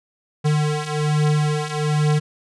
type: beating tone pair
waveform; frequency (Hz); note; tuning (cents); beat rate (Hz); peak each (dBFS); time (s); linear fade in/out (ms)
square; 149.7 / 150.9; D3 / D3; +33 / +47; 1.2; -23 / -20; 0.44-2.2; 20
effects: resampled to 22050 Hz